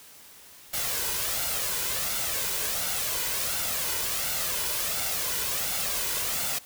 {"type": "noise with flanger", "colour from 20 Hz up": "white", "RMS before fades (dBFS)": -29, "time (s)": [0.73, 6.59], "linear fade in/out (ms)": 10, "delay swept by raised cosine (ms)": [1.4, 2.04], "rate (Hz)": 1.4, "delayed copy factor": 0.5, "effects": ["white hiss -50 dBFS RMS until 6.65 s"]}